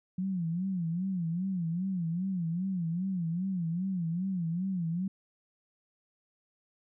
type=tone with vibrato; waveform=sine; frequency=177.6 Hz; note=F3; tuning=29 cents sharp; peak=-29 dBFS; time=0.18-5.08 s; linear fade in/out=5 ms; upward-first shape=sine; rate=2.5 Hz; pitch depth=150 cents each way; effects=none